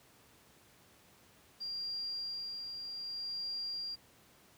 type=tone with tremolo; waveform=sine; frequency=4770 Hz; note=D8; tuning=26 cents sharp; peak=-36 dBFS; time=1.6-3.96 s; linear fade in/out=20 ms; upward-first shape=sine; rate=0.64 Hz; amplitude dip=40%; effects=pink hiss -63 dBFS RMS until 4.57 s + high-pass 80 Hz 12 dB/octave